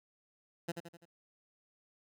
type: tone with echo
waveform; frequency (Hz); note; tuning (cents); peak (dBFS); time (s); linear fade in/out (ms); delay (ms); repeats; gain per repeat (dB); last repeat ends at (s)
15% pulse; 170; F3; -46; -28; 0.68-0.72; 10; 84; 4; -6; 1.056
effects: none